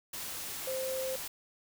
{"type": "tone in noise", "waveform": "sine", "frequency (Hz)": 523, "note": "C5", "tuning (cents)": -1, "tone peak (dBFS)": -33, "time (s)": [0.67, 1.16], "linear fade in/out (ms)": 5, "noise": "white", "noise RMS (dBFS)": -40, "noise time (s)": [0.13, 1.28], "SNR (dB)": 4, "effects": []}